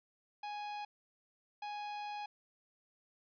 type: tone bursts at uneven times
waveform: 45% pulse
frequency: 830.6 Hz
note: G#5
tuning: in tune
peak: -40 dBFS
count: 2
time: 0.43-0.85 / 1.62-2.26 s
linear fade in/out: 5 ms
effects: resampled to 11025 Hz